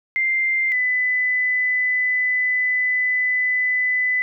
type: tone pair in turn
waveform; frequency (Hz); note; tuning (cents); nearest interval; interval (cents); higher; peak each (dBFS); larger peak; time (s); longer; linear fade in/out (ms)
sine; 2093 / 2002; C7 / B6; 0 / +23; minor second; 77; first; -17; neither; 0.16-0.72 / 0.72-4.22; second; 0
effects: none